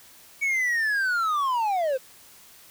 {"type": "linear sweep", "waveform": "triangle", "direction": "down", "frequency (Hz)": [2251, 498.8], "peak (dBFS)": -20, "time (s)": [0.41, 1.98], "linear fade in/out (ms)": 20, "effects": ["white hiss -51 dBFS RMS until 2.7 s"]}